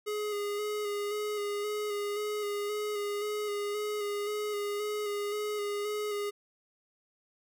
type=tone with vibrato; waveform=square; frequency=415.3 Hz; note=G#4; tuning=in tune; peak=-32 dBFS; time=0.06-6.31 s; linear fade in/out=20 ms; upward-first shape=square; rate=1.9 Hz; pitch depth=21 cents each way; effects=none